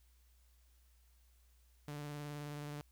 sawtooth tone with vibrato, 146.83 Hz, D3, in tune, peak -39 dBFS, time 1.88-2.81 s, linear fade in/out 0 ms, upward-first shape sine, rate 19 Hz, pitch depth 21 cents each way, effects added 60 Hz sine -65 dBFS peak until 2.91 s + white hiss -75 dBFS RMS until 2.91 s

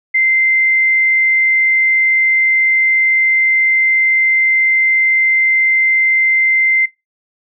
sine tone, 2081 Hz, C7, 10 cents flat, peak -10 dBFS, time 0.14-6.86 s, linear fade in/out 10 ms, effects noise-tail reverb RT60 0.2 s tail -20 dB re dry

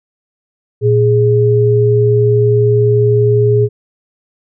sine tone pair together, 116.54 / 415.3 Hz, A#2 / G#4, 0 / 0 cents, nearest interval octave + minor seventh, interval 2200 cents, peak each -10 dBFS, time 0.81-3.69 s, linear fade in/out 50 ms, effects none

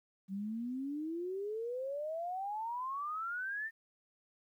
sine exponential sweep, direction up, 188.3 to 1831 Hz, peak -36 dBFS, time 0.28-3.71 s, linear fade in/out 50 ms, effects 12-bit

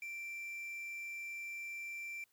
triangle tone with quantisation, 2351 Hz, D7, 1 cent sharp, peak -40 dBFS, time 0.02-2.24 s, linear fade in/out 2 ms, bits 10, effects white hiss -75 dBFS RMS until 2.32 s

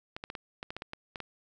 clicks, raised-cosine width 0.3 ms, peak -22 dBFS, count 11, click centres 0.165 / 0.239 / 0.301 / 0.352 / 0.629 / 0.705 / 0.766 / 0.821 / 0.934 / 1.158 / 1.203 s, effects none

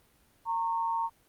sine tone pair together, 919.1 / 1093 Hz, A#5 / C#6, -25 / -25 cents, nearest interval minor third, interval 300 cents, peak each -28 / -35 dBFS, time 0.45-1.1 s, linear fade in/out 50 ms, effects pink hiss -65 dBFS RMS until 1.28 s + Opus 32 kbps

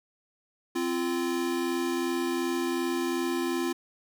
square tone pair together, 261.6 / 344.3 Hz, C4 / F4, 0 / -25 cents, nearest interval perfect fourth, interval 475 cents, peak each -32 / -29 dBFS, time 0.75-3.73 s, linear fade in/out 10 ms, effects none

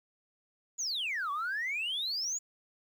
sine exponential two-way sweep, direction down then up, 7040 to 1108.7 to 7040 Hz, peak -30 dBFS, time 0.78-2.39 s, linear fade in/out 20 ms, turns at 1.31 s, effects tanh soft clip ceiling -28 dBFS + 10-bit

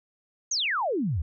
sine exponential sweep, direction down, 6810 to 68.2 Hz, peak -24 dBFS, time 0.51-1.22 s, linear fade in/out 5 ms, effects none

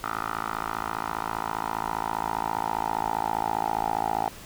10% pulse tone with band-pass filter sweep, 55 Hz, A1, in tune, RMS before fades -29 dBFS, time 0.04-4.28 s, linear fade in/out 0 ms, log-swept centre 1200 to 800 Hz, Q 5.3, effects pink hiss -44 dBFS RMS until 4.45 s

